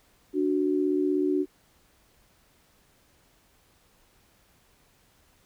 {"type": "tone pair together", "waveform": "sine", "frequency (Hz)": [293.7, 370], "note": ["D4", "F#4"], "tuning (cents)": [0, 0], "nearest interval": "major third", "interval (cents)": 400, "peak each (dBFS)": -25, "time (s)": [0.33, 1.46], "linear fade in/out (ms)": 50, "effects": ["pink hiss -63 dBFS RMS until 5.45 s"]}